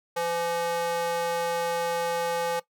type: tone with high-pass filter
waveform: square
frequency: 169.7 Hz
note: F3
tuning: 49 cents flat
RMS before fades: -28 dBFS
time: 0.16-2.6 s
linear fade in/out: 10 ms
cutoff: 630 Hz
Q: 3.8
effects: noise-tail reverb RT60 0.1 s tail -17 dB re dry